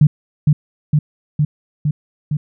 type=tone with echo; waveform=sine; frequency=149.7 Hz; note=D3; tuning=33 cents sharp; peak=-5 dBFS; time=0.01-0.07 s; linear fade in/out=5 ms; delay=460 ms; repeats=5; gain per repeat=-2 dB; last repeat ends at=2.37 s; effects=none